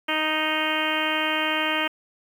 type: harmonic tone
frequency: 311.1 Hz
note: D#4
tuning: in tune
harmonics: 1 / 2 / 3 / 4 / 5 / 6 / 7 / 8 / 9 / 10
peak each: -31 / -31 / -31 / -31 / -31 / -31 / -31 / -31 / -31 / -31 dBFS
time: 0.08-1.88 s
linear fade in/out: 10 ms
effects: 8-bit